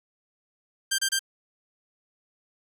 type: tone bursts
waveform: 10% pulse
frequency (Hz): 1579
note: G6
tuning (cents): +12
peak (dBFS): -14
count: 3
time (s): 0.91-1.193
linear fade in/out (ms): 10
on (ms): 75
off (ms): 29
effects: none